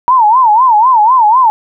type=tone with vibrato; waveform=sine; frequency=936 Hz; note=A#5; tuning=7 cents sharp; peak=-4 dBFS; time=0.08-1.5 s; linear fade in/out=0 ms; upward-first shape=sine; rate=4 Hz; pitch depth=200 cents each way; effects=none